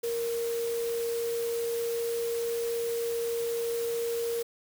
sine tone in noise, 466.2 Hz, A#4, in tune, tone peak -28 dBFS, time 0.03-4.43 s, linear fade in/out 10 ms, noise white, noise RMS -41 dBFS, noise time 0.03-4.43 s, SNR +10 dB, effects none

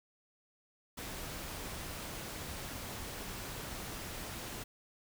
pink noise, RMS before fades -43 dBFS, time 0.97-4.64 s, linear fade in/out 10 ms, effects none

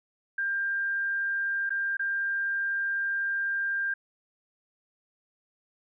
sine tone with dropouts, 1594 Hz, G6, 28 cents sharp, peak -26 dBFS, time 0.38-3.94 s, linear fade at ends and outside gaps 5 ms, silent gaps 1.694-1.704 / 1.97-1.994 s, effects none

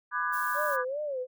sine chord, G# half-diminished seventh, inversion first, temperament just, 996.7 / 1196.1 / 1495.1 / 1661.2 Hz, B5 / D6 / F#6 / G#6, +16 / +31 / +18 / 0 cents, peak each -34 / -31 / -34 / -33 dBFS, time 0.11-0.85 s, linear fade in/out 50 ms
violet noise, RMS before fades -42 dBFS, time 0.32-0.77 s, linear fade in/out 20 ms
sine tone with vibrato, 552 Hz, C#5, 7 cents flat, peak -30 dBFS, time 0.54-1.27 s, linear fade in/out 50 ms, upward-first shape sine, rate 2.6 Hz, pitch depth 160 cents each way
effects none

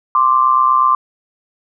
sine tone pair together, 1046.5 / 1174.7 Hz, C6 / D6, 0 / 0 cents, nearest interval major second, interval 200 cents, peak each -12 dBFS, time 0.15-0.95 s, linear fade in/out 2 ms, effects none

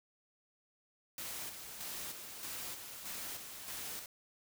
white noise with tremolo, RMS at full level -43 dBFS, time 1.18-4.06 s, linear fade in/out 2 ms, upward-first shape square, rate 1.6 Hz, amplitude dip 45%, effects none

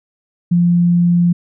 sine tone, 173.8 Hz, F3, 8 cents flat, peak -9 dBFS, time 0.51-1.33 s, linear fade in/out 10 ms, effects none

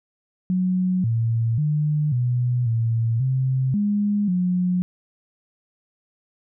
sine tone with pitch steps, 183.9 / 114.6 / 150.3 / 123.1 / 114.5 / 131 / 205.6 / 180.5 Hz, F#3 / A#2 / D3 / B2 / A#2 / C3 / G#3 / F#3, -10 / -29 / +40 / -5 / -31 / +2 / -17 / -43 cents, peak -18 dBFS, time 0.5-4.82 s, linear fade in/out 0 ms, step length 540 ms, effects none

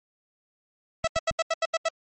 sawtooth tone bursts, 655 Hz, E5, 11 cents flat, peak -18 dBFS, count 8, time 1.04-1.887 s, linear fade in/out 5 ms, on 35 ms, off 81 ms
clicks, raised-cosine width 5 ms, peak -24 dBFS, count 3, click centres 1.044 / 1.164 / 1.312 s
effects MP3 32 kbps

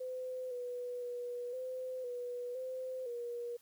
sine tone with pitch steps, 510 / 491.6 / 486.9 / 512 / 489.2 / 515 / 477.5 Hz, C5 / B4 / B4 / C5 / B4 / C5 / A#4, -44 / -8 / -25 / -38 / -16 / -28 / +42 cents, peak -38 dBFS, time 0-3.57 s, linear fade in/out 10 ms, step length 510 ms, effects white hiss -67 dBFS RMS until 3.61 s

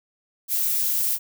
violet noise, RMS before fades -23 dBFS, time 0.48-1.19 s, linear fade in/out 50 ms, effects none

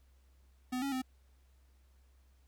square tone with pitch steps, 252.5 / 277 / 258.5 Hz, B3 / C#4 / C4, +39 / -1 / -21 cents, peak -34 dBFS, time 0.72-1.02 s, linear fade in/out 10 ms, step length 100 ms, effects added 65 Hz sine -62 dBFS peak until 2.47 s + pink hiss -75 dBFS RMS until 2.47 s

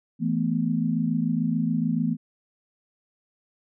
sine chord, E suspended fourth, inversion none, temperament equal, 164.81 / 220 / 246.9 Hz, E3 / A3 / B3, 0 / 0 / 0 cents, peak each -26 dBFS, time 0.19-2.17 s, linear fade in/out 50 ms, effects none

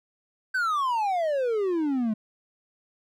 triangle exponential sweep, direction down, 1562 to 209.2 Hz, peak -21 dBFS, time 0.54-2.14 s, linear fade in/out 10 ms, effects none

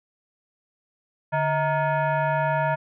sine tone with frequency modulation, 146.83 Hz, D3, in tune, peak -20 dBFS, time 1.32-2.76 s, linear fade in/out 20 ms, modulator 783 Hz, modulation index 1.6, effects none

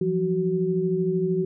sine tone cluster, 169.4 / 182.4 / 374.7 Hz, E3 / F#3 / F#4, +48 / -24 / +22 cents, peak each -26 / -29 / -23 dBFS, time 0.01-1.45 s, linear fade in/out 5 ms, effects none

